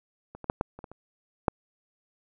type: clicks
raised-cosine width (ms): 1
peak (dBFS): -28 / -25 / -10 / -11 / -29 / -26 / -30 / -7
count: 8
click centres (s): 0.35 / 0.443 / 0.499 / 0.611 / 0.79 / 0.842 / 0.916 / 1.482
effects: none